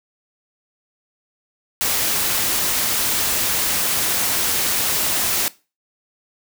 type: noise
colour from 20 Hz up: white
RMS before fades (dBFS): -20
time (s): 1.81-5.48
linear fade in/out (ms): 0
effects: noise-tail reverb RT60 0.3 s tail -20 dB re dry